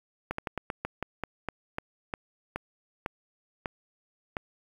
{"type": "slowing click train", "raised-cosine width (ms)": 0.5, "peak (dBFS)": -16, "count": 15, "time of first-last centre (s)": [0.31, 4.368], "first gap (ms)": 74, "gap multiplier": 1.19, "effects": ["8-bit"]}